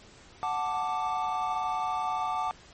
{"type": "chord", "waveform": "triangle", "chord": "D major", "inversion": "first", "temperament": "equal", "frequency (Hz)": [740, 880, 1174.7], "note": ["F#5", "A5", "D6"], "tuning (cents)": [0, 0, 0], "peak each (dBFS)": -30, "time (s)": [0.43, 2.51], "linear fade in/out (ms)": 0, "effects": ["pink hiss -53 dBFS RMS until 2.73 s", "MP3 32 kbps"]}